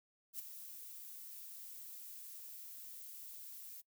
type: noise with ADSR envelope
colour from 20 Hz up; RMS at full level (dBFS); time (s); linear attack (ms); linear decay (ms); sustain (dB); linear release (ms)
violet; -42; 0.33-3.82; 66; 7; -9; 22
effects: noise-tail reverb RT60 0.1 s tail -22 dB re dry